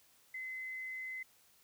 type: tone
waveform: sine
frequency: 2045 Hz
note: C7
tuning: 40 cents flat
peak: -40 dBFS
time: 0.34-1.23 s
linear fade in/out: 5 ms
effects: white hiss -67 dBFS RMS until 1.63 s